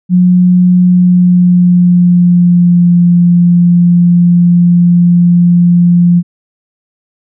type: tone with pitch glide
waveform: sine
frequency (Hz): 180 to 174.37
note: F#3 to F3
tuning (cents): -47 to -2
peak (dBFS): -3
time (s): 0.09-6.23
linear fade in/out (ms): 50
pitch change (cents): -55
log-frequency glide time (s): 0.85-2.95
effects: none